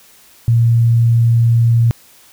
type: tone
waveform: sine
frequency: 116.54 Hz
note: A#2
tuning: in tune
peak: -8 dBFS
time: 0.48-1.91 s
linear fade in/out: 0 ms
effects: white hiss -46 dBFS RMS until 2.32 s